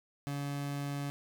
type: tone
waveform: 30% pulse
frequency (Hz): 142.2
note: C#3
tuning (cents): +45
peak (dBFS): -32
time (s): 0.27-1.1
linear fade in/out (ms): 0
effects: none